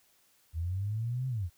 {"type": "linear two-way sweep", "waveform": "sine", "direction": "up then down", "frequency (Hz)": [78, 132.4, 78], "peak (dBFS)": -30, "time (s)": [0.53, 1.5], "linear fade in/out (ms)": 50, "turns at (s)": 1.28, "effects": ["white hiss -67 dBFS RMS until 1.57 s"]}